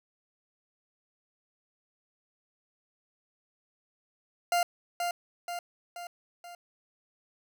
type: tone with echo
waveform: 40% pulse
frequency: 698.5 Hz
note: F5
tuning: in tune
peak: -23 dBFS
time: 4.52-4.63 s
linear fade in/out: 2 ms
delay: 480 ms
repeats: 4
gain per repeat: -5 dB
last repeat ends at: 6.55 s
effects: none